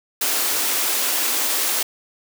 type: high-pass noise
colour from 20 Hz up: white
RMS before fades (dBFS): -21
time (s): 0.21-1.83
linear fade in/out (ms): 5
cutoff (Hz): 240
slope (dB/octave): 96
effects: none